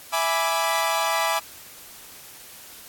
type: chord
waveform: sawtooth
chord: E dominant seventh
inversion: none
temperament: equal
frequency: 659.3 / 830.6 / 987.8 / 1174.7 Hz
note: E5 / G#5 / B5 / D6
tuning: 0 / 0 / 0 / 0 cents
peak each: -23 dBFS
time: 0.12-1.4 s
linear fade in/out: 20 ms
effects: white hiss -44 dBFS RMS until 2.88 s + AAC 64 kbps